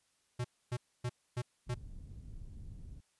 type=tone bursts; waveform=square; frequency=122.6 Hz; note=B2; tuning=12 cents flat; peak=-34 dBFS; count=5; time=0.39-1.745 s; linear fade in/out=10 ms; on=55 ms; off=270 ms
type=low-pass noise; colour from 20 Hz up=pink; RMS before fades=-48 dBFS; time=1.66-3.01 s; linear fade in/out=20 ms; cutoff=120 Hz; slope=12 dB/octave
effects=white hiss -75 dBFS RMS until 3.19 s + resampled to 24000 Hz